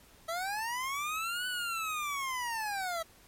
25% pulse linear two-way sweep, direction up then down, 644 to 1500 to 644 Hz, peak -29 dBFS, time 0.28-3.03 s, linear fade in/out 10 ms, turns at 1.47 s, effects pink hiss -59 dBFS RMS until 3.27 s + MP3 64 kbps

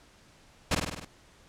pink noise with echo, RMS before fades -25 dBFS, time 0.71-0.75 s, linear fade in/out 5 ms, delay 50 ms, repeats 6, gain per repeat -3 dB, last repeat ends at 1.05 s, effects pink hiss -58 dBFS RMS until 1.48 s + low-pass 8000 Hz 12 dB/octave

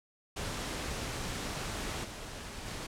pink noise with level steps, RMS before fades -37 / -43 / -40 dBFS, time 0.36-2.87 s, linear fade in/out 10 ms, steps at 2.03 / 2.65 s, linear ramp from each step 20 ms, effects low-pass 9000 Hz 12 dB/octave

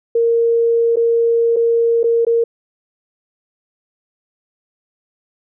sine tone with dropouts, 464 Hz, A#4, 8 cents flat, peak -11 dBFS, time 0.15-2.44 s, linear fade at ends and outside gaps 5 ms, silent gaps 0.959-0.968 / 1.562-1.566 / 2.032-2.04 / 2.25-2.267 s, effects none

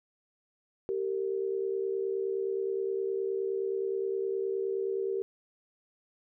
sine tone pair together, 389.1 / 458.7 Hz, G4 / A#4, -13 / -28 cents, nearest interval minor third, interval 285 cents, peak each -30 / -34 dBFS, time 0.89-5.22 s, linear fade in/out 0 ms, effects none

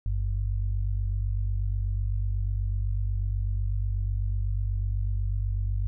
sine tone pair together, 49.31 / 97.4 Hz, G1 / G2, +11 / -11 cents, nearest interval octave, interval 1178 cents, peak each -26 / -29 dBFS, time 0.06-5.87 s, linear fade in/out 0 ms, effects none

